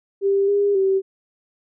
sine tone with pitch steps, 395.1 / 404.6 / 385.5 Hz, G4 / G#4 / G4, +14 / -45 / -29 cents, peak -15 dBFS, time 0.21-1.02 s, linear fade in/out 50 ms, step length 270 ms, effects none

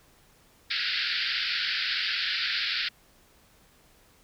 white band-pass noise, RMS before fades -29 dBFS, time 0.7-2.89 s, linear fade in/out 10 ms, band 1400 to 4900 Hz, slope 96 dB/octave, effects pink hiss -60 dBFS RMS until 4.23 s

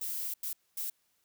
violet noise bursts at uneven times, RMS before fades -36 dBFS, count 3, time 0.01-0.34 / 0.43-0.53 / 0.77-0.9 s, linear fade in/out 5 ms, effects white hiss -74 dBFS RMS until 1.24 s

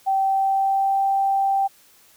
sine tone with pitch glide, 775 to 783.1 Hz, G5 to G5, -20 to -2 cents, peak -17 dBFS, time 0.06-1.68 s, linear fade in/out 20 ms, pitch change +18 cents, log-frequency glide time 0.22-1.03 s, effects white hiss -54 dBFS RMS until 2.16 s

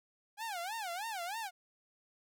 sawtooth tone with vibrato, 791 Hz, G5, 15 cents sharp, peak -34 dBFS, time 0.37-1.51 s, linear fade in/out 50 ms, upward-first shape sine, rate 3.2 Hz, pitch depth 260 cents each way, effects none

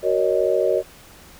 sine chord, D# minor seventh, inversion first, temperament just, 373.4 / 466.7 / 560 / 622.3 Hz, F#4 / A#4 / C#5 / D#5, +16 / +2 / +18 / 0 cents, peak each -22 dBFS, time 0.02-0.83 s, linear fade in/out 50 ms, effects pink hiss -46 dBFS RMS until 1.39 s

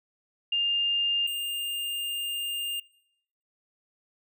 sine / square tone pair in turn, 2808 / 2808 Hz, F7 / F7, +9 / +9 cents, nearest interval unison, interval 0 cents, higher neither, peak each -23 / -30 dBFS, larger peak first, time 0.52-1.27 / 1.27-2.8 s, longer second, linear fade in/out 5 ms, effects noise-tail reverb RT60 0.8 s tail -24 dB re dry

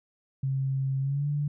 sine tone with pitch glide, 134.6 to 145.94 Hz, C3 to D3, +49 to -11 cents, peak -25 dBFS, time 0.43-1.48 s, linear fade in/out 5 ms, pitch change +140 cents, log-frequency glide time 1-1.28 s, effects none

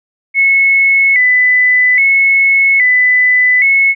sine tone with vibrato, 2093 Hz, C7, in tune, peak -6 dBFS, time 0.34-3.95 s, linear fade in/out 50 ms, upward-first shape square, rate 0.61 Hz, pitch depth 80 cents each way, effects none

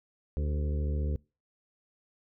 harmonic tone with a mistuned harmonic, 74 Hz, D2, 14 cents sharp, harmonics 1 / 2 / 3 / 4 / 5 / 6 / 7, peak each -28 / -37 / -43 / -45 / -45 / -45 / -47 dBFS, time 0.37-1.16 s, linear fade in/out 0 ms, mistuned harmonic 5, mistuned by +55 cents, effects noise-tail reverb RT60 0.3 s tail -24 dB re dry

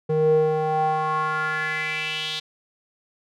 square tone with band-pass filter sweep, 155.56 Hz, D#3, in tune, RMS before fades -23 dBFS, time 0.09-2.4 s, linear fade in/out 10 ms, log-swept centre 370 to 3700 Hz, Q 4.4, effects none

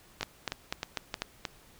two click trains, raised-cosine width 0.2 ms, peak -15 / -13 dBFS, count 5 / 5, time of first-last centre 0.21-1.452 / 0.23-1.22 s, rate 3.22 / 4.04 Hz, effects pink hiss -58 dBFS RMS until 1.79 s

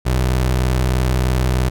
25% pulse tone with vibrato, 63 Hz, B1, 35 cents sharp, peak -11 dBFS, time 0.05-1.7 s, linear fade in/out 20 ms, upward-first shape square, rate 20 Hz, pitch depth 120 cents each way, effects none

